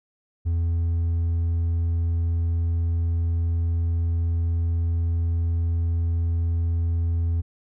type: tone with hard clipping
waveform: sine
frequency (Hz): 84.1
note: E2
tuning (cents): +35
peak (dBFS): -21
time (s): 0.45-7.42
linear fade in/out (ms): 20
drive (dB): 2
effects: none